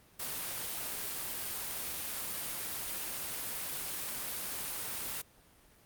white noise, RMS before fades -38 dBFS, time 0.19-5.22 s, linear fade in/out 10 ms, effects pink hiss -62 dBFS RMS until 5.85 s + Opus 32 kbps

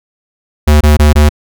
square tone bursts, 74.9 Hz, D2, 35 cents sharp, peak -4 dBFS, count 4, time 0.67-1.293 s, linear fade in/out 10 ms, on 140 ms, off 21 ms, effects none

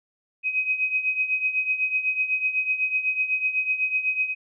sine tone with tremolo, 2524 Hz, D#7, 24 cents sharp, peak -18 dBFS, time 0.43-4.35 s, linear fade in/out 50 ms, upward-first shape triangle, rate 8 Hz, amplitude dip 80%, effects none

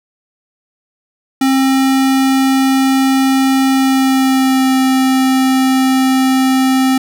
square tone with pitch glide, 266.7 to 262.3 Hz, C4 to C4, +33 to +4 cents, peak -10 dBFS, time 1.41-6.98 s, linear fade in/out 5 ms, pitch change -29 cents, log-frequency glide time 3.73-4.74 s, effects none

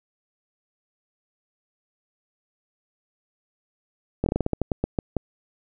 slowing click train, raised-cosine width 2 ms, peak -9 dBFS, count 13, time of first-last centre 4.24-5.167 s, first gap 22 ms, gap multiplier 1.21, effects none

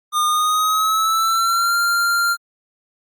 square tone with pitch glide, 1217 to 1389.9 Hz, D#6 to F6, -39 to -9 cents, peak -16 dBFS, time 0.12-2.37 s, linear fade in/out 50 ms, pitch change +230 cents, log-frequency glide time 0.26-1.76 s, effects Opus 48 kbps

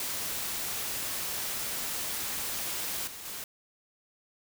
white noise with level steps, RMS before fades -34 / -43 / -39 dBFS, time 0-3.44 s, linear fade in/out 2 ms, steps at 3.07 / 3.25 s, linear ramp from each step 5 ms, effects none

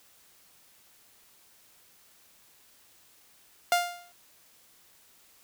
sawtooth tone with exponential decay, 702 Hz, F5, 9 cents sharp, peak -15 dBFS, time 3.72-4.12 s, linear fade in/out 1 ms, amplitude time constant 85 ms, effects white hiss -60 dBFS RMS until 5.43 s

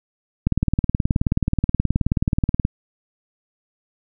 click train, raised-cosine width 5 ms, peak -5 dBFS, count 42, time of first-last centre 0.47-2.651 s, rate 18.8 Hz, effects none

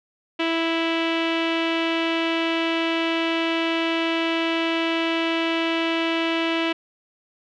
sawtooth tone with low-pass filter, 329.6 Hz, E4, in tune, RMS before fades -23 dBFS, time 0.39-6.73 s, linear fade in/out 10 ms, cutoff 2900 Hz, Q 3.5, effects none

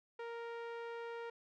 sawtooth tone with low-pass filter, 466.2 Hz, A#4, in tune, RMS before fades -45 dBFS, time 0.19-1.3 s, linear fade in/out 5 ms, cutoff 2200 Hz, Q 0.79, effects none

